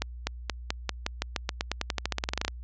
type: accelerating click train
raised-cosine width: 0.2 ms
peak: -10 dBFS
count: 24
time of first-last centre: 0.02-2.48 s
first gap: 250 ms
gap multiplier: 0.91
effects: added 60 Hz sine -38 dBFS peak until 2.63 s + resampled to 16000 Hz